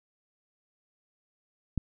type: click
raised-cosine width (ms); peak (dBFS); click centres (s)
5; -16; 1.777
effects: none